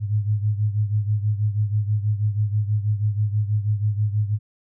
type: beating tone pair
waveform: sine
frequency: 103.83 / 110.03 Hz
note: G#2 / A2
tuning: 0 / 0 cents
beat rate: 6.2 Hz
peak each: -20 / -25 dBFS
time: 0-4.39 s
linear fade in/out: 50 ms
effects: none